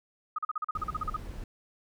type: tone bursts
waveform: sine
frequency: 1250 Hz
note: D#6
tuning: 8 cents sharp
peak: -28 dBFS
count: 13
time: 0.36-1.165 s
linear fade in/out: 5 ms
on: 25 ms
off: 40 ms
type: noise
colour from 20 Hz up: brown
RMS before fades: -40 dBFS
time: 0.75-1.44 s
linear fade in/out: 2 ms
effects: none